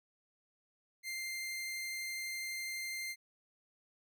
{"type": "tone", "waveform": "sawtooth", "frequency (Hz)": 2096, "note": "C7", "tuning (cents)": 2, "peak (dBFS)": -35, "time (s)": [1.03, 3.16], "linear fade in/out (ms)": 50, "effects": []}